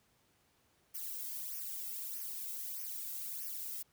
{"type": "noise with flanger", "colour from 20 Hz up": "violet", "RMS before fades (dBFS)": -42, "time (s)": [0.94, 3.83], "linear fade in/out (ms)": 10, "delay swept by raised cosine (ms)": [0.25, 1.75], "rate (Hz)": 1.6, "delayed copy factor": -0.8, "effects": ["pink hiss -72 dBFS RMS until 3.92 s", "high-pass 60 Hz 12 dB/octave"]}